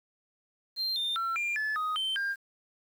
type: tone with pitch steps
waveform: sine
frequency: 4168 / 3611 / 1349 / 2393 / 1729 / 1251 / 3101 / 1602 Hz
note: C8 / A7 / E6 / D7 / A6 / D#6 / G7 / G6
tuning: -7 / +44 / +40 / +32 / -31 / +9 / -19 / +37 cents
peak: -26 dBFS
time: 0.76-2.36 s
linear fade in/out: 50 ms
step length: 200 ms
effects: tanh soft clip ceiling -27 dBFS + 9-bit